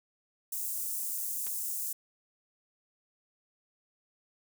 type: high-pass noise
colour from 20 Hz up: white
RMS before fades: -35 dBFS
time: 0.52-1.93 s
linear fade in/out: 5 ms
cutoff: 7300 Hz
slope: 24 dB/octave
type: clicks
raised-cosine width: 0.2 ms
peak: -27 / -34 dBFS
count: 2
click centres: 1.468 / 1.477 s
effects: none